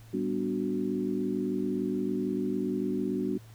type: chord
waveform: sine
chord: G major seventh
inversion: none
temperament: equal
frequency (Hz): 196 / 246.9 / 293.7 / 370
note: G3 / B3 / D4 / F#4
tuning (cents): 0 / 0 / 0 / 0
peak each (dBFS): -33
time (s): 0.13-3.38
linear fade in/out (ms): 10
effects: added 112 Hz sine -48 dBFS peak until 3.54 s + pink hiss -58 dBFS RMS until 3.54 s